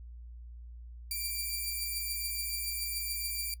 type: tone pair together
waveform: 5% pulse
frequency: 2349 / 4691 Hz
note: D7 / D8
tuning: 0 / -3 cents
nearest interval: octave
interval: 1197 cents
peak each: -28 / -29 dBFS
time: 1.11-3.54 s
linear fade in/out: 2 ms
effects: noise-tail reverb RT60 0.1 s tail -19 dB re dry + added 59 Hz sine -44 dBFS peak until 3.6 s